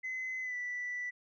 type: tone with pitch glide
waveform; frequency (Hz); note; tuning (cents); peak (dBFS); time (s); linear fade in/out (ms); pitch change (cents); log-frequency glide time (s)
sine; 2038 to 1970.9; C7 to B6; -46 to -4; -34; 0.03-1.11; 20; -58; 0.41-0.56
effects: tanh soft clip ceiling -32 dBFS